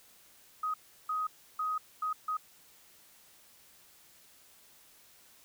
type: tone bursts at uneven times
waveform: sine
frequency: 1256 Hz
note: D#6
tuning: 16 cents sharp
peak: -30 dBFS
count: 5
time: 0.63-0.74 / 1.09-1.27 / 1.59-1.78 / 2.02-2.13 / 2.28-2.37 s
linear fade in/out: 5 ms
effects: white hiss -60 dBFS RMS until 5.44 s